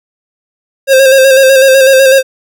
square tone with vibrato, 533 Hz, C5, 32 cents sharp, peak -3 dBFS, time 0.87-2.23 s, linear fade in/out 50 ms, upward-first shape square, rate 8 Hz, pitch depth 31 cents each way, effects none

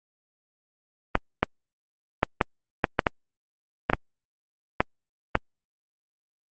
clicks, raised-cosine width 0.5 ms, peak -3 dBFS, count 11, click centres 1.154 / 1.43 / 2.231 / 2.412 / 2.842 / 2.992 / 3.068 / 3.899 / 3.934 / 4.805 / 5.354 s, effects Opus 24 kbps

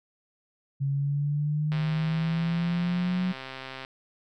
sine exponential sweep, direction up, 137.4 to 184.9 Hz, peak -24 dBFS, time 0.8-3.33 s, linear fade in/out 20 ms
click train, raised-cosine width 0.3 ms, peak -22 dBFS, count 282, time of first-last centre 1.72-3.849 s, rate 132 Hz
effects none

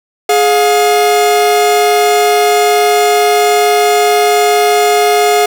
45% pulse tone pair together, 418.6 / 711.4 Hz, G#4 / F5, +14 / +32 cents, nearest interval major sixth, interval 918 cents, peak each -10 dBFS, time 0.29-5.46 s, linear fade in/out 5 ms, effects none

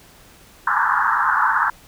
pink band-pass noise, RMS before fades -18 dBFS, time 0.67-1.7 s, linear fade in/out 5 ms, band 860 to 1700 Hz, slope 96 dB/octave, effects pink hiss -48 dBFS RMS until 1.87 s

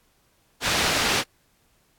white low-pass noise, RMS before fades -23 dBFS, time 0.61-1.24 s, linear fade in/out 50 ms, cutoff 4300 Hz, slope 12 dB/octave, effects pink hiss -64 dBFS RMS until 1.98 s + AAC 64 kbps

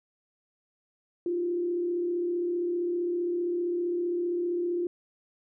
sine tone with frequency modulation, 349.2 Hz, F4, in tune, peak -26 dBFS, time 1.26-4.87 s, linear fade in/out 2 ms, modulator 35.3 Hz, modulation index 0.38, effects none

